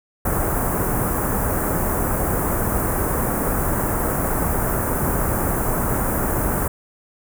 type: band-stop noise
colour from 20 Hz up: pink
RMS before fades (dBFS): -21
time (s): 0.25-6.68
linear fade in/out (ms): 5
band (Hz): 1500 to 9700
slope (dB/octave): 24
effects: none